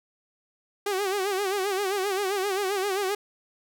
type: tone with vibrato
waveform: sawtooth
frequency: 392 Hz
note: G4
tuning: in tune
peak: -21 dBFS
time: 0.86-3.15 s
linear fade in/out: 5 ms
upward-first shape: sine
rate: 7.6 Hz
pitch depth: 100 cents each way
effects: none